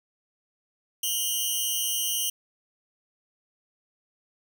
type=tone pair together; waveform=10% pulse; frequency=2880 / 3121 Hz; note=F#7 / G7; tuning=-47 / -8 cents; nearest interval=minor second; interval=139 cents; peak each=-20 dBFS; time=1.03-2.3 s; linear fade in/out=5 ms; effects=none